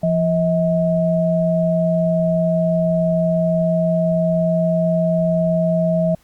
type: tone pair together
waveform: sine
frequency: 171.02 / 639 Hz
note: F3 / D#5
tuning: -36 / +46 cents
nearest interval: octave + major seventh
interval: 2282 cents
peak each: -17 dBFS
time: 0.03-6.15 s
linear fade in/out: 5 ms
effects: pink hiss -56 dBFS RMS until 6.23 s + Opus 48 kbps